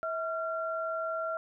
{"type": "tone pair together", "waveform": "sine", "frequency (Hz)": [648, 1373], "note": ["E5", "F6"], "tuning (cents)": [-30, -30], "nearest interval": "octave + minor second", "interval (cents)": 1300, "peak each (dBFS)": [-33, -34], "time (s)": [0.03, 1.37], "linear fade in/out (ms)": 0, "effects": []}